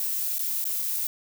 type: noise with dropouts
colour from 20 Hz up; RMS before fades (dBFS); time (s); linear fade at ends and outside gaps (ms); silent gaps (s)
violet; -28; 0-1.07; 1; 0.384-0.392 / 0.642-0.652 / 0.819-0.823
effects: none